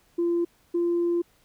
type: tone pair in turn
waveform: sine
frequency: 343.1 / 344.6 Hz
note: F4 / F4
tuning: -31 / -23 cents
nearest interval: unison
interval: 8 cents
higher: second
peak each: -20 dBFS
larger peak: neither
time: 0.18-0.45 / 0.74-1.22 s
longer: second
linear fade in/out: 10 ms
effects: tanh soft clip ceiling -18 dBFS + pink hiss -63 dBFS RMS until 1.44 s